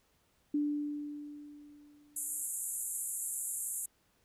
sine tone with exponential decay, 293.7 Hz, D4, in tune, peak -27 dBFS, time 0.54-2.43 s, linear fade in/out 5 ms, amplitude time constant 410 ms
white band-pass noise, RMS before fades -38 dBFS, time 2.16-3.86 s, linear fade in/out 5 ms, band 7100 to 12000 Hz, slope 96 dB/octave
effects pink hiss -72 dBFS RMS until 4.24 s

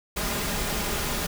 pink noise with comb filter, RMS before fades -28 dBFS, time 0.16-1.27 s, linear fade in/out 10 ms, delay 4.9 ms, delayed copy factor +0.5, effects none

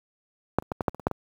clicks, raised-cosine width 1 ms, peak -6 / -29 / -14 / -12 / -7 / -25 / -25 / -7 / -16 dBFS, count 9, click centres 0.586 / 0.624 / 0.718 / 0.808 / 0.882 / 0.946 / 0.997 / 1.069 / 1.113 s, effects high-pass 60 Hz 12 dB/octave + 8-bit

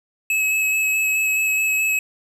square tone with vibrato, 2578 Hz, E7, 39 cents flat, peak -18 dBFS, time 0.3-1.99 s, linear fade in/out 2 ms, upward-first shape square, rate 4.7 Hz, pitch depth 9 cents each way, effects none

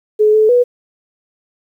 sine tone with pitch steps, 426.1 / 432.9 / 489.5 Hz, G#4 / A4 / B4, +44 / -28 / -15 cents, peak -7 dBFS, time 0.19-0.64 s, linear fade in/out 20 ms, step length 150 ms, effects 8-bit

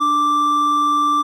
triangle tone pair together, 294.1 / 1174.7 Hz, D4 / D6, +3 / 0 cents, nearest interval 2 octaves, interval 2397 cents, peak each -23 / -12 dBFS, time 0-1.23 s, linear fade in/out 20 ms, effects none

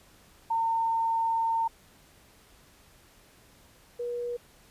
sine tone pair in turn, 909 / 481.5 Hz, A#5 / B4, -44 / -44 cents, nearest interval major seventh, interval 1100 cents, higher first, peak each -24 / -30 dBFS, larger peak first, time 0.5-1.68 / 3.99-4.37 s, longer first, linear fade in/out 10 ms, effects pink hiss -58 dBFS RMS until 4.7 s + resampled to 32000 Hz

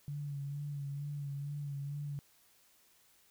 sine tone with vibrato, 142.9 Hz, D3, 47 cents flat, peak -37 dBFS, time 0.08-2.19 s, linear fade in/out 0 ms, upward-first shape sine, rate 2.2 Hz, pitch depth 36 cents each way, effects white hiss -67 dBFS RMS until 3.3 s

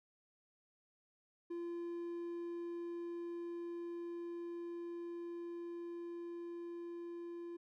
triangle tone with level ramp, 343.2 Hz, F4, 30 cents flat, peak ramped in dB -38 to -42 dBFS, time 1.5-7.57 s, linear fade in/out 10 ms, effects none

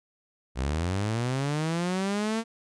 sawtooth linear sweep, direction up, 59.9 to 230 Hz, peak -22 dBFS, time 0.55-2.44 s, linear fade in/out 50 ms, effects resampled to 22050 Hz

